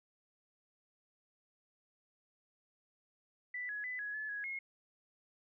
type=tone with pitch steps; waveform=sine; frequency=1980 / 1682 / 2001 / 1675 / 1723 / 1667 / 2158 Hz; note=B6 / G#6 / B6 / G#6 / A6 / G#6 / C#7; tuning=+4 / +22 / +22 / +14 / -37 / +6 / -47 cents; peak=-38 dBFS; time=3.54-4.59 s; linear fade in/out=5 ms; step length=150 ms; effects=none